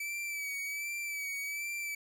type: tone with vibrato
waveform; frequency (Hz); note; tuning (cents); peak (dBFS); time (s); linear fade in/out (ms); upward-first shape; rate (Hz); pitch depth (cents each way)
45% pulse; 2300; D7; -37; -35; 0-1.95; 5; sine; 1.3; 42
effects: none